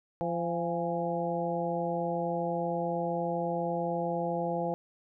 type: harmonic tone with a mistuned harmonic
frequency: 171.6 Hz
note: F3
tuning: 30 cents flat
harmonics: 1 / 2 / 3 / 4 / 5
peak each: -35 / -37 / -33 / -35 / -36 dBFS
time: 0.21-4.74 s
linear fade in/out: 0 ms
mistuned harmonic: 5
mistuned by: -56 cents
effects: none